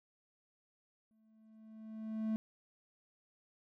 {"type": "tone with exponential growth", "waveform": "triangle", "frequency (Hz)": 219.3, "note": "A3", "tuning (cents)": -6, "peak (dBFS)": -29, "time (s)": [1.11, 2.36], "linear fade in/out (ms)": 0, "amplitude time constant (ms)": 270, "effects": []}